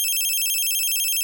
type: tone with vibrato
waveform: 5% pulse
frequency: 2900 Hz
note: F#7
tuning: 35 cents flat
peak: -12 dBFS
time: 0-1.23 s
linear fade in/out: 0 ms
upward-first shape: square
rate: 12 Hz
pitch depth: 170 cents each way
effects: none